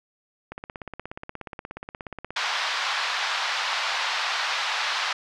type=click train; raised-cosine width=0.5 ms; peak=-20 dBFS; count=31; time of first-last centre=0.52-2.306 s; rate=16.8 Hz
type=band-pass noise; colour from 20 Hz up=pink; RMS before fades=-27 dBFS; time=2.36-5.13 s; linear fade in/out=5 ms; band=860 to 4900 Hz; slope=24 dB/octave
effects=none